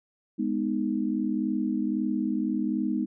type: chord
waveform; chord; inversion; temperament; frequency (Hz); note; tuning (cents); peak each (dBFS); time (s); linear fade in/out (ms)
sine; G# minor; none; just; 207.7 / 249.2 / 311.5; G#3 / B3 / D#4; 0 / +16 / +2; -29; 0.38-3.06; 20
effects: none